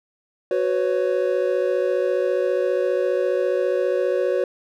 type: chord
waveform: triangle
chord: F# suspended fourth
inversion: none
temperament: equal with one note detuned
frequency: 370 / 499.6 / 554.4 Hz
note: F#4 / B4 / C#5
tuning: 0 / +20 / 0 cents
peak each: -21 dBFS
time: 0.51-4.44 s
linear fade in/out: 2 ms
effects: none